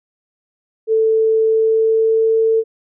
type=tone with pitch glide; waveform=sine; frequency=442.8 to 446.9 Hz; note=A4 to A4; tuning=+11 to +27 cents; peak=-11 dBFS; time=0.87-2.64 s; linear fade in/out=50 ms; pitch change=+16 cents; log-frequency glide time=1.44-2.37 s; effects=none